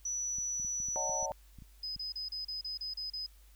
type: tone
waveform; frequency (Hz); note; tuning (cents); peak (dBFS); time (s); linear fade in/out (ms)
sine; 5920; F#8; 0; -33; 0.05-1.26; 5
type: clicks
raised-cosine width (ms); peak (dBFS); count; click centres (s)
5; -39; 11; 0.385 / 0.599 / 0.648 / 0.802 / 0.886 / 1.096 / 1.228 / 1.31 / 1.587 / 1.622 / 1.963
type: chord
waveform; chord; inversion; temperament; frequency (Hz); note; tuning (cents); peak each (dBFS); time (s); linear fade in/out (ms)
sine; D# half-diminished seventh; third; just; 560 / 622.3 / 746.7 / 896; C#5 / D#5 / F#5 / A5; +18 / 0 / +16 / +31; -40 / -40 / -41 / -39; 0.96-1.32; 0
type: tone bursts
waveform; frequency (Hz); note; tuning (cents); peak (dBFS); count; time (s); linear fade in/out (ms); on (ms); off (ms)
sine; 5030; D#8; +18; -36; 9; 1.83-3.264; 5; 130; 33
effects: added 50 Hz sine -56 dBFS peak until 3.55 s + white hiss -66 dBFS RMS until 3.55 s